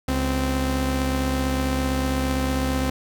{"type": "tone pair together", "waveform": "sawtooth", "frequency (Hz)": [68.79, 259.7], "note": ["C#2", "C4"], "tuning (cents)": [-13, -13], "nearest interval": "octave + major seventh", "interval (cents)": 2300, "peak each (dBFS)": -20, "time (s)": [0.08, 2.9], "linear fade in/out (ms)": 5, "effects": []}